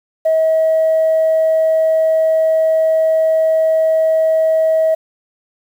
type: tone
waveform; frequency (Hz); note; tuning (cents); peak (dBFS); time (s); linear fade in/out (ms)
sine; 640; D#5; +49; -9; 0.25-4.95; 10
effects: tanh soft clip ceiling -7 dBFS + 7-bit